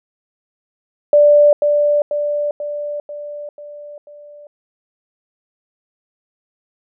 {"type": "tone with echo", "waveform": "sine", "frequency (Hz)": 587.3, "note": "D5", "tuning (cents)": 0, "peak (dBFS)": -6, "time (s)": [1.13, 1.53], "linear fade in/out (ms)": 2, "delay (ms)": 490, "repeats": 6, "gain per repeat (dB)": -5, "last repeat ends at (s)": 4.47, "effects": []}